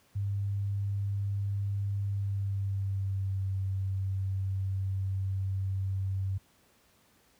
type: tone with pitch glide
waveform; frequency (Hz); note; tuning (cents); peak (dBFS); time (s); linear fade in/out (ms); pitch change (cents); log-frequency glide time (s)
sine; 100 to 96.2; G2 to G2; +35 to -32; -28; 0.15-6.38; 10; -67; 2.03-3.47
effects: pink hiss -65 dBFS RMS until 7.39 s + high-pass 60 Hz 12 dB/octave